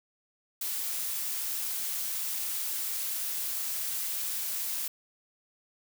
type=noise; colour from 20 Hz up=blue; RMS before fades=-33 dBFS; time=0.61-4.88 s; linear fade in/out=5 ms; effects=none